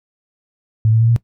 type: tone with pitch steps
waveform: sine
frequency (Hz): 110 / 112.31 / 114.67 / 117.08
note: A2 / A2 / A#2 / A#2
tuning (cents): 0 / +36 / -28 / +8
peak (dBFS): -10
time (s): 0.85-1.162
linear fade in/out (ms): 0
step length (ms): 78
effects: noise-tail reverb RT60 0.1 s tail -18 dB re dry